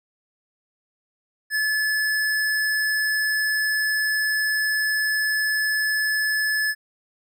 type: tone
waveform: square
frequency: 1724 Hz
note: A6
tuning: 36 cents flat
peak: -21 dBFS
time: 1.5-6.75 s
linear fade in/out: 50 ms
effects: none